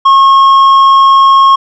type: tone with tanh clipping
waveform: sine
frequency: 1086 Hz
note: C#6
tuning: 36 cents flat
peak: -3 dBFS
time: 0.05-1.56 s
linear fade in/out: 10 ms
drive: 6 dB
effects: none